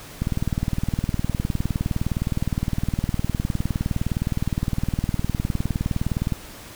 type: click train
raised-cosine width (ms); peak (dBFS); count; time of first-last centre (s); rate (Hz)
5; -10; 120; 0.22-6.323; 19.5
effects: pink hiss -41 dBFS RMS until 6.75 s